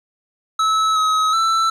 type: tone with pitch steps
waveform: square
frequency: 1300 / 1275 / 1329 Hz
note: E6 / D#6 / E6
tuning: -24 / +42 / +14 cents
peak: -15 dBFS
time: 0.59-1.7 s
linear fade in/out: 5 ms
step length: 370 ms
effects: low-pass 6000 Hz 12 dB/octave + 9-bit